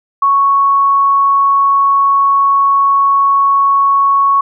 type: tone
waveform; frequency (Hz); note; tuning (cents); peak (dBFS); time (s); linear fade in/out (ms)
sine; 1108.7; C#6; 0; -7; 0.22-4.41; 5
effects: none